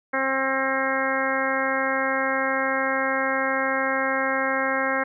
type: harmonic tone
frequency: 267 Hz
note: C4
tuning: 35 cents sharp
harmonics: 1 / 2 / 3 / 4 / 5 / 6 / 7 / 8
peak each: -31 / -27 / -31 / -30 / -30 / -28 / -30 / -31 dBFS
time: 0.13-5.04 s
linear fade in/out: 10 ms
effects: none